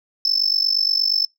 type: tone with amplitude modulation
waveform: sine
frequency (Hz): 5274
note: E8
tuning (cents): 0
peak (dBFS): -11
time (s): 0.25-1.25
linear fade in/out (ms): 2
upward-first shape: sine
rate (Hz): 48.5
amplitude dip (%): 95
effects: noise-tail reverb RT60 0.2 s tail -26 dB re dry + tanh soft clip ceiling -11 dBFS